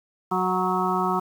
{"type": "harmonic tone with a mistuned harmonic", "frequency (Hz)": 184.1, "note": "F#3", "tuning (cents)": -8, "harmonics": [1, 2, 4, 5, 6, 7], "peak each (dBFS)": [-28, -28, -28, -28, -28, -28], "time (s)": [0.31, 1.2], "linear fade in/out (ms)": 10, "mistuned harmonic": 5, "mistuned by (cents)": 23, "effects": ["8-bit"]}